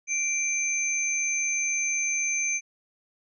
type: tone pair together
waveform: sine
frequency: 2349 / 6224 Hz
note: D7 / G8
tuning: 0 / -13 cents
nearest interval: octave + perfect fourth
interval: 1687 cents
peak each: -27 dBFS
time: 0.07-2.61 s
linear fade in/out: 50 ms
effects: none